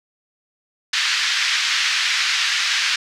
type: band-pass noise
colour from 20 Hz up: pink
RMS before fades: -20 dBFS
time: 0.93-2.96 s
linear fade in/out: 5 ms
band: 1600 to 5600 Hz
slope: 24 dB/octave
effects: none